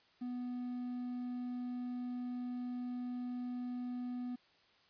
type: tone with quantisation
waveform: triangle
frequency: 246.9 Hz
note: B3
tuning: in tune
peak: -36 dBFS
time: 0.21-4.36 s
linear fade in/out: 10 ms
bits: 11
effects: white hiss -68 dBFS RMS until 4.89 s + resampled to 11025 Hz